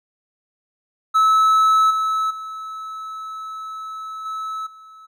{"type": "tone with level steps", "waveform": "triangle", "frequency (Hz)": 1300, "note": "E6", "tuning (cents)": -24, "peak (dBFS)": [-10, -16, -27, -23, -39], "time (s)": [1.14, 5.07], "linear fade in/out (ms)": 20, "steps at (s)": [1.9, 2.3, 4.25, 4.66], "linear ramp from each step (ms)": 10, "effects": []}